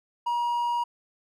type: tone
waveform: triangle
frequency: 954 Hz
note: A#5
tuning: 40 cents sharp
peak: -22 dBFS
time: 0.26-0.84 s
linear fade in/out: 10 ms
effects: none